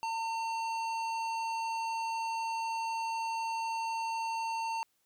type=tone with hard clipping; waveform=sine; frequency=906 Hz; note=A#5; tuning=50 cents flat; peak=-34 dBFS; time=0.03-4.83 s; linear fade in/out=0 ms; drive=13 dB; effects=white hiss -75 dBFS RMS until 5.05 s